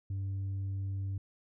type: tone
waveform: sine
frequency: 97.3 Hz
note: G2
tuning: 12 cents flat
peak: -30 dBFS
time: 0.1-1.18 s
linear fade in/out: 5 ms
effects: tanh soft clip ceiling -32 dBFS